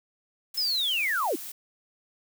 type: noise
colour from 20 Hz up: blue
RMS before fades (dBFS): -39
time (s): 0.54-1.52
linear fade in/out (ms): 5
type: linear sweep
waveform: sine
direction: down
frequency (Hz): 5274 to 246.9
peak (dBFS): -24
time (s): 0.57-1.36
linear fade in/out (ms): 10
effects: none